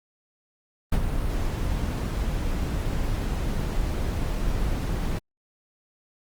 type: noise with ADSR envelope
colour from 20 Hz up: brown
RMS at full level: -19 dBFS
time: 0.92-5.19 s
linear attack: 6 ms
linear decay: 66 ms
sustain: -7 dB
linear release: 8 ms
effects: Opus 32 kbps